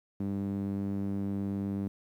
sawtooth tone with band-pass filter, 99.1 Hz, G2, 19 cents sharp, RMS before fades -33 dBFS, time 0.2-1.88 s, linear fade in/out 0 ms, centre 230 Hz, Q 2.4, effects 11-bit

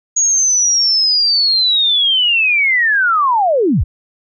sine linear sweep, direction down, 6710 to 36.31 Hz, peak -10 dBFS, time 0.16-3.84 s, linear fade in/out 10 ms, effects none

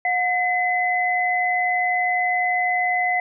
sine tone pair together, 723.2 / 2028 Hz, F#5 / B6, -40 / +45 cents, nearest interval octave + tritone, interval 1785 cents, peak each -21 dBFS, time 0.05-3.2 s, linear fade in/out 2 ms, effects none

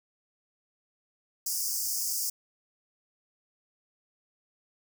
pink high-pass noise, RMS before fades -31 dBFS, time 1.46-2.3 s, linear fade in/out 5 ms, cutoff 4900 Hz, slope 96 dB/octave, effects none

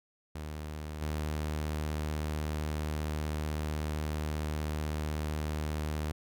sawtooth tone with level steps, 76.3 Hz, D#2, 33 cents flat, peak -34 / -28 dBFS, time 0.35-6.12 s, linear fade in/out 5 ms, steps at 1.01 s, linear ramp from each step 10 ms, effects none

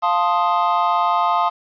triangle chord, F dominant seventh, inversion none, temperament equal, 698.5 / 880 / 1046.5 / 1244.5 Hz, F5 / A5 / C6 / Eb6, 0 / 0 / 0 / 0 cents, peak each -19 dBFS, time 0.02-1.5 s, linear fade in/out 20 ms, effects resampled to 11025 Hz + 8-bit

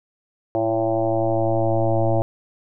sine tone with frequency modulation, 336.1 Hz, E4, 34 cents sharp, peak -16 dBFS, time 0.55-2.22 s, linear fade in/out 0 ms, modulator 112 Hz, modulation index 3.7, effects none

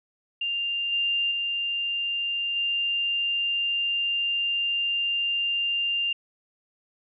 sine tone with level steps, 2794 Hz, F7, in tune, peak -25 / -22 / -25 / -23 dBFS, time 0.41-6.13 s, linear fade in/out 5 ms, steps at 0.92 / 1.31 / 2.56 s, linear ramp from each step 5 ms, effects none

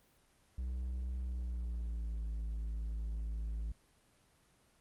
triangle tone with pitch glide, 62.6 to 54.81 Hz, B1 to A1, +24 to -6 cents, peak -34 dBFS, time 0.58-3.72 s, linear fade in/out 5 ms, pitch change -230 cents, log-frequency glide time 1.22-2.24 s, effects pink hiss -69 dBFS RMS until 4.8 s + Opus 24 kbps

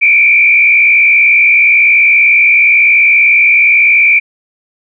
sine tone with frequency modulation, 2349 Hz, D7, in tune, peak -4 dBFS, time 0.01-4.2 s, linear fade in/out 20 ms, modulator 61 Hz, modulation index 1.4, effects none

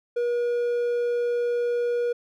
triangle tone, 480 Hz, B4, 49 cents flat, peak -20 dBFS, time 0.16-2.13 s, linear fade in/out 10 ms, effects none

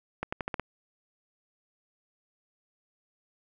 accelerating click train, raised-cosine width 0.5 ms, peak -16 dBFS, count 6, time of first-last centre 0.23-0.597 s, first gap 95 ms, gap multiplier 0.87, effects none

